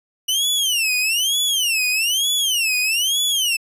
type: tone with vibrato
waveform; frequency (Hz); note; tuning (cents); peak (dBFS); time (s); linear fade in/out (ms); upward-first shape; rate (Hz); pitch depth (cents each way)
sawtooth; 2914; F#7; -27; -14; 0.28-3.57; 10; sine; 1.1; 280
effects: resampled to 32000 Hz